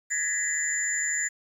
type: tone cluster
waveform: sine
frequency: 1686 / 1837 / 1990 / 7090 Hz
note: G#6 / A#6 / B6 / A8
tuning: +26 / -26 / +13 / +12 cents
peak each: -33 / -34 / -33 / -27 dBFS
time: 0.1-1.29 s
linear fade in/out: 20 ms
effects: 9-bit